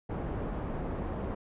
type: low-pass noise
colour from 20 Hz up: pink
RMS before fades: -35 dBFS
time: 0.09-1.35 s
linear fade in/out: 10 ms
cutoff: 840 Hz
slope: 12 dB/octave
effects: resampled to 8000 Hz